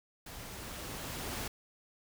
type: noise with level ramp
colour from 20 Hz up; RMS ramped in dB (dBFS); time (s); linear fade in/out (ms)
pink; -47 to -38; 0.26-1.48; 5
effects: none